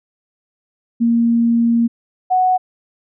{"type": "tone pair in turn", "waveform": "sine", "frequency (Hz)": [233.1, 740], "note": ["A#3", "F#5"], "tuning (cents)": [0, 0], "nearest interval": "octave + minor sixth", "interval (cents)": 2000, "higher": "second", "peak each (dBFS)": -11, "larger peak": "neither", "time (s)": [[1, 1.88], [2.3, 2.58]], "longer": "first", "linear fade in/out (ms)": 20, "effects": []}